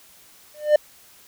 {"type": "tone with exponential growth", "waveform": "triangle", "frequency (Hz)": 600, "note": "D5", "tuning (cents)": 37, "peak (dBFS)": -6, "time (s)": [0.54, 0.76], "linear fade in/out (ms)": 5, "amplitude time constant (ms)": 46, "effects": ["white hiss -51 dBFS RMS until 1.27 s"]}